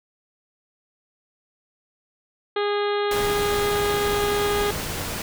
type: harmonic tone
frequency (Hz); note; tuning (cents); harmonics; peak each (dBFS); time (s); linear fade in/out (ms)
410.7; G#4; -19; 1 / 2 / 3 / 4 / 5 / 6 / 7 / 8 / 9 / 10; -22 / -30 / -30 / -34 / -37 / -41 / -42 / -37 / -39 / -41; 2.56-4.71; 5
type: noise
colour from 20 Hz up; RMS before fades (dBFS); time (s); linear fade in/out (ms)
pink; -29; 3.11-5.22; 2
effects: none